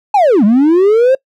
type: linear two-way sweep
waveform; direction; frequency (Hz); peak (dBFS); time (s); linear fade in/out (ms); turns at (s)
triangle; down then up; 861 to 196 to 541; -3; 0.14-1.15; 5; 0.44
effects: noise-tail reverb RT60 0.1 s tail -25 dB re dry + tanh soft clip ceiling 0 dBFS